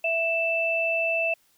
sine tone pair together, 660.7 / 2647 Hz, E5 / E7, +4 / +7 cents, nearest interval 2 octaves, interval 2403 cents, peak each -26 / -24 dBFS, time 0.04-1.34 s, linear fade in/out 5 ms, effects white hiss -64 dBFS RMS until 1.57 s

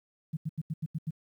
sine tone bursts, 157.1 Hz, D#3, 17 cents sharp, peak -29 dBFS, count 7, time 0.33-1.108 s, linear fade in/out 10 ms, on 40 ms, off 83 ms, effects 11-bit

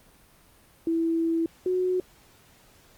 sine tone pair in turn, 329.6 / 366.7 Hz, E4 / F#4, 0 / -15 cents, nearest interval major second, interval 185 cents, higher second, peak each -22 dBFS, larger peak neither, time 0.87-1.46 / 1.66-2 s, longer first, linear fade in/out 2 ms, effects pink hiss -57 dBFS RMS until 2.97 s + Opus 32 kbps

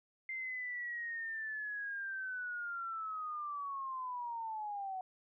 sine linear sweep, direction down, 2093 to 740 Hz, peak -38 dBFS, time 0.29-5.01 s, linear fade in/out 2 ms, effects none

